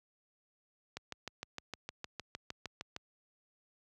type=click train; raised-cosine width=0.2 ms; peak=-23 dBFS; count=14; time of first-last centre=0.97-2.964 s; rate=6.52 Hz; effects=high-pass 60 Hz 12 dB/octave